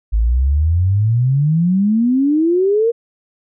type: exponential sweep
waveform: sine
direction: up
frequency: 51.8 to 476.1 Hz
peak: -11 dBFS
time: 0.12-2.92 s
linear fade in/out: 20 ms
effects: none